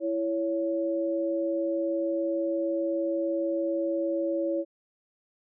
sine tone pair together, 332.4 / 559 Hz, E4 / C#5, +15 / +14 cents, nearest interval major sixth, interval 899 cents, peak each -28 dBFS, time 0-4.65 s, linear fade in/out 50 ms, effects none

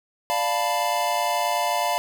square chord, B half-diminished seventh, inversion first, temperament equal, 587.3 / 698.5 / 880 / 987.8 Hz, D5 / F5 / A5 / B5, 0 / 0 / 0 / 0 cents, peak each -30 / -26 / -28 / -28 dBFS, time 0.3-1.98 s, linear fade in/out 0 ms, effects none

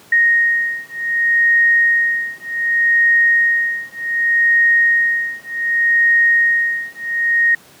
sine beating tone pair, 1864.7 / 1865.36 Hz, A#6 / A#6, 0 / +1 cents, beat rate 0.66 Hz, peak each -15 dBFS, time 0.12-7.55 s, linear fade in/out 5 ms, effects pink hiss -45 dBFS RMS until 7.8 s + high-pass 150 Hz 12 dB/octave

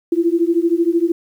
sine beating tone pair, 332.1 / 345.1 Hz, E4 / F4, +13 / -21 cents, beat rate 13 Hz, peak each -16 / -16 dBFS, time 0.12-1.12 s, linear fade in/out 5 ms, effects 8-bit

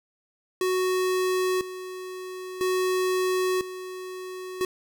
square tone with tremolo, 370 Hz, F#4, in tune, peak -23 dBFS, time 0.61-4.65 s, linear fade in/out 2 ms, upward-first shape square, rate 0.5 Hz, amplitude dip 75%, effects none

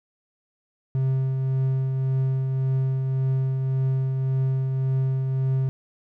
triangle tone with tremolo, 132.4 Hz, C3, 21 cents sharp, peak -17 dBFS, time 0.95-5.69 s, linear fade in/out 0 ms, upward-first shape triangle, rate 1.8 Hz, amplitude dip 35%, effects none

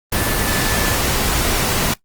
sine tone in noise, 1744 Hz, A6, 16 cents flat, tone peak -26 dBFS, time 0.15-0.95 s, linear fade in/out 5 ms, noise pink, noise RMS -18 dBFS, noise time 0.12-1.94 s, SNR -11 dB, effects noise-tail reverb RT60 0.1 s tail -18 dB re dry + Opus 24 kbps

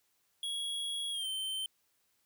square tone with pitch glide, 3325 to 3102 Hz, G#7 to G7, +1 to -19 cents, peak -35 dBFS, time 0.43-1.66 s, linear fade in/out 2 ms, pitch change -120 cents, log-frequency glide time 1.11-1.27 s, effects white hiss -75 dBFS RMS until 2.25 s

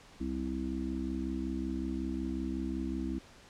harmonic tone, 65.41 Hz, C2, in tune, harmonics 1 / 3 / 4 / 5, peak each -39 / -39 / -37 / -38 dBFS, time 0.2-3.19 s, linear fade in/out 10 ms, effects pink hiss -56 dBFS RMS until 3.49 s + low-pass 7000 Hz 12 dB/octave

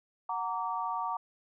sine chord, Gb augmented, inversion none, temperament just, 740 / 925 / 1156.2 Hz, Gb5 / Bb5 / D6, 0 / -14 / -27 cents, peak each -37 / -34 / -35 dBFS, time 0.29-1.17 s, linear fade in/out 5 ms, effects none

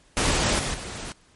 pink noise with level steps, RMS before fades -22 / -28 / -35 dBFS, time 0.17-1.12 s, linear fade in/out 0 ms, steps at 0.59 / 0.74 s, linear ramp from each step 2 ms, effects pink hiss -58 dBFS RMS until 1.35 s + MP3 48 kbps

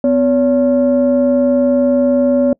sine tone pair together, 252.5 / 566.8 Hz, B3 / C#5, +39 / +38 cents, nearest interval octave + major second, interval 1399 cents, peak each -11 dBFS, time 0.04-2.53 s, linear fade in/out 2 ms, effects noise-tail reverb RT60 0.1 s tail -26 dB re dry + tanh soft clip ceiling -4 dBFS

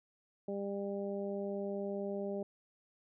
harmonic tone, 199.5 Hz, G3, 31 cents sharp, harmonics 1 / 2 / 3 / 4, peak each -40 / -39 / -41 / -52 dBFS, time 0.48-2.43 s, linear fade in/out 5 ms, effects none

